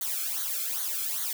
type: noise with flanger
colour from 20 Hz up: blue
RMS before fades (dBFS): -31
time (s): 0.01-1.33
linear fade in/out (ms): 2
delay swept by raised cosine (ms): 0.38 to 1.08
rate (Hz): 2.5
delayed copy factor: -0.9
effects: none